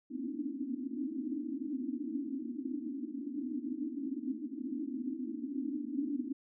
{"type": "band-pass noise", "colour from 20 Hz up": "white", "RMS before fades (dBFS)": -38, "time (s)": [0.1, 6.33], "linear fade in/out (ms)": 10, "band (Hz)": [240, 310], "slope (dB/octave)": 96, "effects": []}